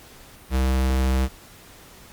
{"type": "tone", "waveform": "square", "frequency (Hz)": 65.2, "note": "C2", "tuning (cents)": -5, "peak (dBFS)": -19, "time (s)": [0.5, 1.29], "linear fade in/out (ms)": 50, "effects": ["pink hiss -47 dBFS RMS until 2.12 s", "Opus 48 kbps"]}